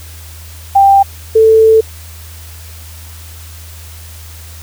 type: tone pair in turn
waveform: sine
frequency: 789 / 442.8 Hz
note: G5 / A4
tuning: +11 / +11 cents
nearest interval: minor seventh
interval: 1000 cents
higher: first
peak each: -3 dBFS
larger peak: neither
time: 0.75-1.03 / 1.35-1.81 s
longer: second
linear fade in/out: 10 ms
effects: added 81 Hz sine -30 dBFS peak until 4.62 s + white hiss -36 dBFS RMS until 4.62 s